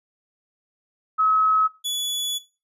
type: tone pair in turn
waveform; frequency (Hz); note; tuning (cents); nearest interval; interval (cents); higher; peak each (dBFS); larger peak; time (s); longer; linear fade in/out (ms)
sine / sawtooth; 1283 / 3416; E6 / G#7; -47 / +48; octave + perfect fourth; 1695; second; -16 / -21; first; 1.18-1.68 / 1.84-2.39; second; 20
effects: noise-tail reverb RT60 0.3 s tail -18 dB re dry + resampled to 32000 Hz